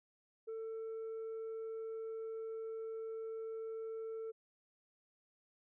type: tone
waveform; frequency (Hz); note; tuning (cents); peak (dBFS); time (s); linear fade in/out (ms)
sine; 446.6; A4; +26; -38; 0.47-4.32; 20
effects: tanh soft clip ceiling -40 dBFS

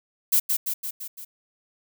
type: noise with echo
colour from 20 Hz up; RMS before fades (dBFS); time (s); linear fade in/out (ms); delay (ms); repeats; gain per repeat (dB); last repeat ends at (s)
violet; -19; 0.32-0.4; 10; 170; 5; -4; 1.25
effects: none

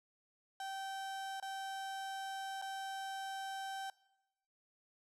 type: tone with dropouts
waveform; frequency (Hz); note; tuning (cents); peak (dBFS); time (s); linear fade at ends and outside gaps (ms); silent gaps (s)
35% pulse; 776; G5; -18; -39; 0.6-3.9; 2; 1.4-1.425 / 2.616-2.622
effects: noise-tail reverb RT60 1.0 s tail -22 dB re dry + low-pass 10000 Hz 12 dB/octave

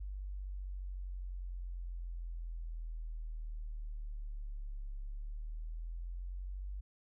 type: linear two-way sweep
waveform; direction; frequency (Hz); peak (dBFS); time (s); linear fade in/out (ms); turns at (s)
sine; down then up; 49 to 34.65 to 49; -39; 0-6.81; 10; 4.98
effects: none

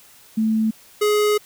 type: tone pair in turn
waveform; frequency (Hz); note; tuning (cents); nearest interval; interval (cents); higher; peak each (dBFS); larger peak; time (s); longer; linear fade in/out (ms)
sine / square; 220 / 419.3; A3 / G#4; 0 / +17; major seventh; 1117; second; -16; neither; 0.37-0.71 / 1.01-1.38; second; 10
effects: white hiss -49 dBFS RMS until 1.45 s

